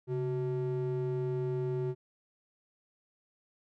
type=ring-modulated tone; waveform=triangle; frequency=255.1 Hz; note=C4; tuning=44 cents flat; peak=-25 dBFS; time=0.07-1.95 s; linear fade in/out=50 ms; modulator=119 Hz; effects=none